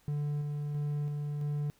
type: tone with tremolo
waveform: triangle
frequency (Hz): 146.83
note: D3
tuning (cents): 0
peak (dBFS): -28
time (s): 0.08-1.7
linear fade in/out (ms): 0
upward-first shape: square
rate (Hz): 1.5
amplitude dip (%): 25
effects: pink hiss -66 dBFS RMS until 1.79 s